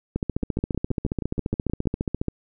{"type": "two click trains", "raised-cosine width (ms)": 3, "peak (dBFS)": [-11, -15], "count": [32, 10], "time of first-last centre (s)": [[0.16, 2.283], [0.43, 1.856]], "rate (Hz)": [14.6, 6.31], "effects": []}